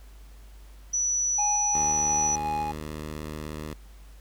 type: tone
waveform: sine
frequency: 5920 Hz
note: F#8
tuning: in tune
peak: -23 dBFS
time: 0.93-2.36 s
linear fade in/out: 10 ms
type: tone with tremolo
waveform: triangle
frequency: 830.6 Hz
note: G#5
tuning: in tune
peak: -24 dBFS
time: 1.38-2.72 s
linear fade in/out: 10 ms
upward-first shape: square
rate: 2.8 Hz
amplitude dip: 25%
type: tone with vibrato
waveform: 10% pulse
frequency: 76.5 Hz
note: D#2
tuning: 29 cents flat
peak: -26 dBFS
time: 1.74-3.74 s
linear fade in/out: 10 ms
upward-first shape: triangle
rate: 6.9 Hz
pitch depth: 10 cents each way
effects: added 50 Hz sine -45 dBFS peak until 4.2 s + pink hiss -58 dBFS RMS until 4.2 s